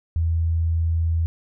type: tone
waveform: sine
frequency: 82.41 Hz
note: E2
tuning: in tune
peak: -18 dBFS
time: 0.16-1.26 s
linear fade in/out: 0 ms
effects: none